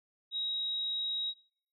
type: tone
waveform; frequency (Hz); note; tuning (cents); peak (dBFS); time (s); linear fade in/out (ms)
sine; 3811; A#7; +38; -32; 0.31-1.34; 50
effects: noise-tail reverb RT60 0.5 s tail -20 dB re dry